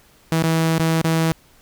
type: tone with dropouts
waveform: sawtooth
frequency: 162.5 Hz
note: E3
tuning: 24 cents flat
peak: -12 dBFS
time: 0.32-1.32 s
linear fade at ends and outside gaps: 0 ms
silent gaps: 0.424-0.439 / 0.783-0.797 / 1.016-1.044 s
effects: pink hiss -53 dBFS RMS until 1.61 s